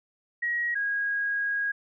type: tone pair in turn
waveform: sine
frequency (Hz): 1900 / 1642.1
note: A#6 / G#6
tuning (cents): +33 / -20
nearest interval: minor third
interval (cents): 253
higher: first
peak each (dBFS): -25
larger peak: neither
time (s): 0.42-0.75 / 0.75-1.72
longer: second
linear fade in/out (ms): 10
effects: none